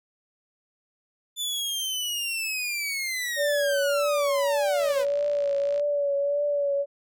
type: linear sweep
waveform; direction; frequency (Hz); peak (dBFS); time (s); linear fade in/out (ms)
sawtooth; down; 3520 to 464.5; -24; 1.36-5.06; 50
type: tone with vibrato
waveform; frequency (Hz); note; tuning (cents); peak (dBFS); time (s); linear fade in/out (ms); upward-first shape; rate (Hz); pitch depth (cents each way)
sine; 572; D5; -46; -22; 3.36-6.86; 50; triangle; 1.7; 39
type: click train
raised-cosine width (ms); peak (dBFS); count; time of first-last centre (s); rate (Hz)
0.2; -27; 57; 4.8-5.796; 56.2
effects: none